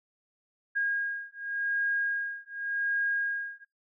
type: beating tone pair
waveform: sine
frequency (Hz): 1629 / 1629.88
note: G#6 / G#6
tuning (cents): -34 / -33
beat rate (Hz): 0.88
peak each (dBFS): -31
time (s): 0.75-3.65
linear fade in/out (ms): 20
effects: noise-tail reverb RT60 0.2 s tail -25 dB re dry